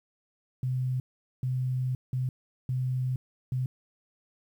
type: tone bursts at uneven times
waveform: sine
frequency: 128.1 Hz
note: C3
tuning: 36 cents flat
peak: -26 dBFS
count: 5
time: 0.63-1 / 1.43-1.95 / 2.13-2.29 / 2.69-3.16 / 3.52-3.66 s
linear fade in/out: 2 ms
effects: 10-bit